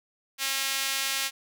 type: tone with high-pass filter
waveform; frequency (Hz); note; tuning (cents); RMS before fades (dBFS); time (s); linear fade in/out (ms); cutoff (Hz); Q
sawtooth; 270.8; C#4; -40; -29; 0.38-1.31; 50; 2500; 0.8
effects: none